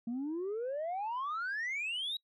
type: exponential sweep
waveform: sine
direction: up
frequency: 226.8 to 3900 Hz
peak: -32 dBFS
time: 0.07-2.17 s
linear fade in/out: 5 ms
effects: noise-tail reverb RT60 0.1 s tail -26 dB re dry + tanh soft clip ceiling -32 dBFS